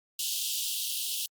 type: high-pass noise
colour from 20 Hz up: pink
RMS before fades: -32 dBFS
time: 0.19-1.26 s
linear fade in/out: 2 ms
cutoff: 2800 Hz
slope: 96 dB/octave
effects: Opus 48 kbps